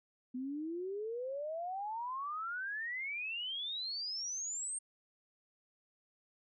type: exponential sweep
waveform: sine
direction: up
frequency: 246.9 to 8750 Hz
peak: -37 dBFS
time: 0.34-4.79 s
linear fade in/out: 10 ms
effects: none